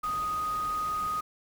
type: tone in noise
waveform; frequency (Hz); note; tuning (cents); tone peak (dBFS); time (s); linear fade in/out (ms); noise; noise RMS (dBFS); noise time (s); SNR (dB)
sine; 1244.5; D#6; 0; -28; 0.03-1.21; 10; pink; -44; 0.03-1.21; +13
effects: none